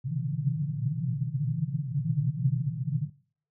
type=band-pass noise; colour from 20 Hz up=white; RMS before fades=-29 dBFS; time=0.04-3.1 s; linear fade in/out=20 ms; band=120 to 160 Hz; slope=96 dB/octave; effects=noise-tail reverb RT60 0.5 s tail -20 dB re dry